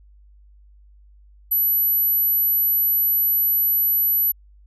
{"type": "tone", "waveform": "sine", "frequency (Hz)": 11840, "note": "F#9", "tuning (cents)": 0, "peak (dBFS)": -16, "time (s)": [1.51, 4.32], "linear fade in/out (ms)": 10, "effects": ["added 50 Hz sine -47 dBFS peak until 4.66 s"]}